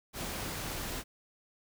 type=noise; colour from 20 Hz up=pink; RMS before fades=-38 dBFS; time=0.13-1.04 s; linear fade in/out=50 ms; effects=none